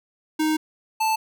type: tone pair in turn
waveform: square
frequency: 311.1 / 879.9 Hz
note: D#4 / A5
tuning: 0 / 0 cents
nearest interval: octave + tritone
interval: 1800 cents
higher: second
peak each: -20 dBFS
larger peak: neither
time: 0.39-0.57 / 1-1.16 s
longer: first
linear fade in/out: 10 ms
effects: none